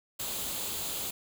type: noise with comb filter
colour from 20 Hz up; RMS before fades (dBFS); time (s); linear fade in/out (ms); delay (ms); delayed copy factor
white; -35; 0.19-1.11; 10; 0.27; +0.5
effects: none